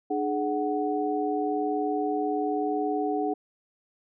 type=tone cluster; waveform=sine; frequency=299.7 / 420.7 / 742 Hz; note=D4 / G#4 / F#5; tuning=+35 / +22 / +5 cents; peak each=-29 dBFS; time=0.1-3.34 s; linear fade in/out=10 ms; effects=none